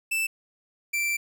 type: tone pair in turn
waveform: 45% pulse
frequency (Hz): 2647 / 2345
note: E7 / D7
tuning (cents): +7 / -3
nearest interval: major second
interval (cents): 210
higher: first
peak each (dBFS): -24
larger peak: neither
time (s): 0.11-0.27 / 0.93-1.17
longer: second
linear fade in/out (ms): 10
effects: 10-bit